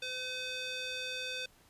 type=tone with band-pass filter; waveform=square; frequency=510 Hz; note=C5; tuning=44 cents flat; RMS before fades=-39 dBFS; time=0.02-1.46 s; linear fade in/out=5 ms; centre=3400 Hz; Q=1.9; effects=pink hiss -64 dBFS RMS until 1.69 s + resampled to 32000 Hz